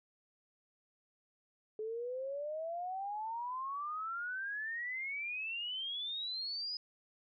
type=exponential sweep; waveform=sine; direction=up; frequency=426.7 to 5040 Hz; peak=-37 dBFS; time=1.79-6.77 s; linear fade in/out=2 ms; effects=none